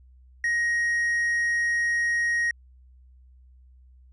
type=tone; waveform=triangle; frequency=1880 Hz; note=A#6; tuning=14 cents sharp; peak=-20 dBFS; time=0.44-2.51 s; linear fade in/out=2 ms; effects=added 63 Hz sine -50 dBFS peak until 4.12 s + resampled to 24000 Hz